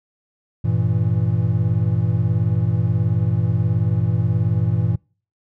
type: chord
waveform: triangle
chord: E diminished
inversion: first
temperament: equal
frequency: 98 / 116.54 / 164.81 Hz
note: G2 / Bb2 / E3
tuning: 0 / 0 / 0 cents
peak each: -19 / -17 / -21 dBFS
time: 0.64-4.96 s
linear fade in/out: 10 ms
effects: noise-tail reverb RT60 0.4 s tail -26 dB re dry